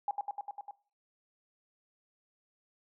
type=tone with echo; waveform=sine; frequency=815 Hz; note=G#5; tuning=33 cents flat; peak=-28 dBFS; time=0.08-0.11 s; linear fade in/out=2 ms; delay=100 ms; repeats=6; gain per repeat=-2 dB; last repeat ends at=0.71 s; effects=noise-tail reverb RT60 0.4 s tail -20 dB re dry